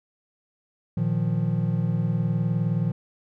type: chord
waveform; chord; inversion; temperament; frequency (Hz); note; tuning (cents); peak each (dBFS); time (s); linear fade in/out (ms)
triangle; Bb suspended fourth; none; just; 116.54 / 155.39 / 174.81; Bb2 / Eb3 / F3; 0 / -2 / +2; -24; 0.97-2.92; 5
effects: none